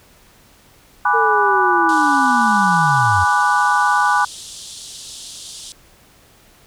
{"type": "chord", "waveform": "sine", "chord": "G# half-diminished seventh", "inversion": "none", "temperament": "equal", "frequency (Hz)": [830.6, 987.8, 1174.7, 1480], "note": ["G#5", "B5", "D6", "F#6"], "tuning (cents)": [0, 0, 0, 0], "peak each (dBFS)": -18, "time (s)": [1.05, 4.25], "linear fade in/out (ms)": 5}
{"type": "linear sweep", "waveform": "sine", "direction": "down", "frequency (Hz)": [460.7, 84.1], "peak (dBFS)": -19, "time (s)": [1.13, 3.25], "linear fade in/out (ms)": 20}
{"type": "band-pass noise", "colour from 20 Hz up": "pink", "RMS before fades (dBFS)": -35, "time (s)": [1.89, 5.72], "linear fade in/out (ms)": 0, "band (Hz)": [3200, 10000], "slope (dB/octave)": 48}
{"effects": ["pink hiss -50 dBFS RMS until 6.66 s"]}